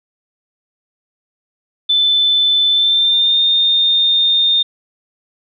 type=tone with pitch glide; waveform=sine; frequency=3519 to 3643 Hz; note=A7 to A#7; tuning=0 to -41 cents; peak=-10 dBFS; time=1.89-4.63 s; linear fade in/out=10 ms; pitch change=+59 cents; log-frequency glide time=2.7-3.4 s; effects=none